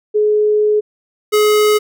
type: tone pair in turn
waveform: sine / square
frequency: 422.7 / 422.7 Hz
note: G#4 / G#4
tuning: +31 / +31 cents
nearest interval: unison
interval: 0 cents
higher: neither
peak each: -10 dBFS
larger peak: neither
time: 0.14-0.81 / 1.32-1.79 s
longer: first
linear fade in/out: 20 ms
effects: none